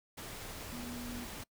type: tone in noise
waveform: sine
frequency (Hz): 242.3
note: B3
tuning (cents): -33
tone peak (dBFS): -42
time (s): 0.72-1.25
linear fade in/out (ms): 10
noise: pink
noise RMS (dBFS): -45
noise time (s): 0.17-1.44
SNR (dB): 0
effects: noise-tail reverb RT60 0.1 s tail -24 dB re dry